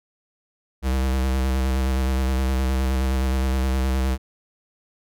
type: tone with vibrato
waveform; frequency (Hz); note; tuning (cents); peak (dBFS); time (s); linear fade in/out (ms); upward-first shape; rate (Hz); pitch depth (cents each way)
square; 65.41; C2; 0; -20; 0.82-4.18; 50; square; 9.6; 27
effects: none